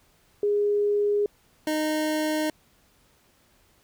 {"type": "tone pair in turn", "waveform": ["sine", "25% pulse"], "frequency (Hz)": [411.8, 308.5], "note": ["G#4", "D#4"], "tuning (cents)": [-15, -15], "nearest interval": "perfect fourth", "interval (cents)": 500, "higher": "first", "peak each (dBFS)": -20, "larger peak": "neither", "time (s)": [[0.43, 1.26], [1.67, 2.5]], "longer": "neither", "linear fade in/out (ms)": 2, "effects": ["pink hiss -62 dBFS RMS until 3.83 s"]}